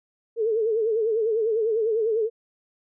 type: tone with vibrato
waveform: sine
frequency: 443.1 Hz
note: A4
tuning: 12 cents sharp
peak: -20 dBFS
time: 0.36-2.3 s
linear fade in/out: 50 ms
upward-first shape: sine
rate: 10 Hz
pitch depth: 90 cents each way
effects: none